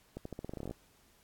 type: accelerating click train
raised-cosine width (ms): 2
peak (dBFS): -27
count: 14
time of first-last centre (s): 0.17-0.71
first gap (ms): 84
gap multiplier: 0.87
effects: pink hiss -66 dBFS RMS until 1.23 s + AAC 64 kbps